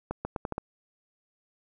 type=accelerating click train; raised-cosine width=1 ms; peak=-17 dBFS; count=6; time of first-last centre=0.11-0.581 s; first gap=140 ms; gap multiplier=0.8; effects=none